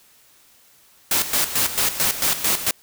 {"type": "noise with tremolo", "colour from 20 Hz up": "white", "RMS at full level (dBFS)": -19, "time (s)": [1.11, 2.71], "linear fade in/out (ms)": 2, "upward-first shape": "square", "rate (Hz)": 4.5, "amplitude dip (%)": 70, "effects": ["white hiss -54 dBFS RMS until 2.82 s"]}